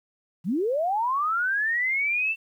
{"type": "linear sweep", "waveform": "sine", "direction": "up", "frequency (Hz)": [146.83, 2698], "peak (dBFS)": -22, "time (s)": [0.44, 2.36], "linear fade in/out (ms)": 50, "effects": ["10-bit"]}